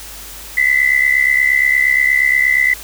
sine tone pair together, 1975.5 / 2044 Hz, B6 / C7, 0 / -41 cents, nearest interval minor second, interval 59 cents, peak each -13 dBFS, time 0.57-2.74 s, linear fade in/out 5 ms, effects added 50 Hz sine -38 dBFS peak until 2.83 s + white hiss -33 dBFS RMS until 2.83 s

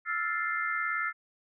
sine chord, F major seventh, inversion third, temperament equal, 1318.5 / 1396.9 / 1760 / 2093 Hz, E6 / F6 / A6 / C7, 0 / 0 / 0 / 0 cents, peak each -34 dBFS, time 0.05-1.13 s, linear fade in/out 50 ms, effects none

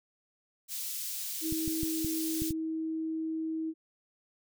white high-pass noise, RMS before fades -37 dBFS, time 0.68-2.53 s, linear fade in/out 50 ms, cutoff 3900 Hz, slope 12 dB/octave
sine tone, 320 Hz, D#4, 49 cents sharp, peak -31 dBFS, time 1.41-3.74 s, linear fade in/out 50 ms
clicks, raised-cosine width 5 ms, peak -24 dBFS, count 6, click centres 1.525 / 1.678 / 1.832 / 2.047 / 2.42 / 2.507 s
effects none

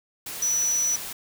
sine tone in noise, 5920 Hz, F#8, in tune, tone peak -21 dBFS, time 0.42-0.96 s, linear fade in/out 5 ms, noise white, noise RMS -35 dBFS, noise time 0.26-1.13 s, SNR +11 dB, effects none

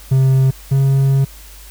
triangle tone pair in turn, 132.7 / 136.12 Hz, C3 / C#3, +25 / -31 cents, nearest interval unison, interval 44 cents, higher second, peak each -7 / -8 dBFS, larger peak first, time 0.11-0.51 / 0.71-1.25 s, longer second, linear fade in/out 10 ms, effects added 50 Hz sine -37 dBFS peak until 1.7 s + white hiss -41 dBFS RMS until 1.7 s

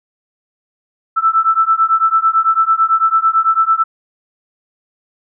sine beating tone pair, 1318.5 / 1327.5 Hz, E6 / E6, 0 / +12 cents, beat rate 9 Hz, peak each -13 dBFS, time 1.16-3.84 s, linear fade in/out 20 ms, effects none

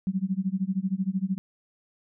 sine tone with tremolo, 190.3 Hz, F#3, 49 cents sharp, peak -21 dBFS, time 0.07-1.38 s, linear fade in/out 0 ms, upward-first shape sine, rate 13 Hz, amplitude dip 95%, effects none

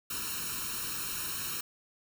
white noise with comb filter, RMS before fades -36 dBFS, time 0.1-1.61 s, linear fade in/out 5 ms, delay 0.73 ms, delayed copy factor +0.9, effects none

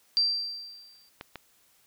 sine tone with exponential decay, 4703 Hz, D8, 2 cents sharp, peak -19 dBFS, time 0.17-1.09 s, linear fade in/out 0 ms, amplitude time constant 200 ms
clicks, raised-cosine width 0.3 ms, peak -22 dBFS, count 2, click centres 1.211 / 1.357 s
effects white hiss -64 dBFS RMS until 1.86 s

